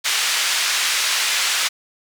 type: band-pass noise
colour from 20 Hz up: pink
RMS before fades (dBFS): -20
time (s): 0.04-1.69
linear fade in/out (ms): 20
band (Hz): 1900 to 7600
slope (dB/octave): 12
effects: none